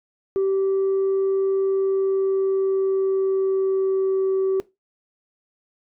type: tone with pitch glide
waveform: sine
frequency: 387.4 to 382.7 Hz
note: G4 to G4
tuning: -20 to -42 cents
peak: -16 dBFS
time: 0.36-4.6 s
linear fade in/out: 0 ms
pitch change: -22 cents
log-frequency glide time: 1.61-4.32 s
effects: noise-tail reverb RT60 0.2 s tail -19 dB re dry + tanh soft clip ceiling -16 dBFS